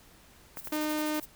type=noise with tremolo; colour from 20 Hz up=violet; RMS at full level=-40 dBFS; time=0.56-1.26 s; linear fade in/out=20 ms; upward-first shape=square; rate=12 Hz; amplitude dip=75%
type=clicks; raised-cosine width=0.5 ms; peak=-25 dBFS; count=2; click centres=0.572 / 0.673 s
type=tone; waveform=sawtooth; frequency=305.1 Hz; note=D#4; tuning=34 cents flat; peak=-25 dBFS; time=0.72-1.2 s; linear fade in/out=5 ms
effects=pink hiss -57 dBFS RMS until 1.35 s